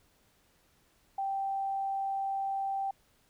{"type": "tone", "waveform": "sine", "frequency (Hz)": 782, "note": "G5", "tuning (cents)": -4, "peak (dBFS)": -30, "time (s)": [1.18, 2.91], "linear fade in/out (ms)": 5, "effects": ["pink hiss -68 dBFS RMS until 3.29 s"]}